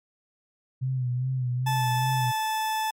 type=tone with vibrato; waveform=sine; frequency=127.2 Hz; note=C3; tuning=48 cents flat; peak=-24 dBFS; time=0.81-2.32 s; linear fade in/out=20 ms; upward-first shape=sine; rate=2.5 Hz; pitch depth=56 cents each way
type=tone; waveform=40% pulse; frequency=873 Hz; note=A5; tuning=14 cents flat; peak=-24 dBFS; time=1.66-2.91 s; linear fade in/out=10 ms
effects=MP3 64 kbps